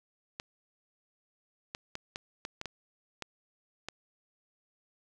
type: clicks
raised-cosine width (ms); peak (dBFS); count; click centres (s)
0.2; -20; 9; 0.399 / 1.749 / 1.954 / 2.159 / 2.451 / 2.614 / 2.657 / 3.223 / 3.886
effects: 10-bit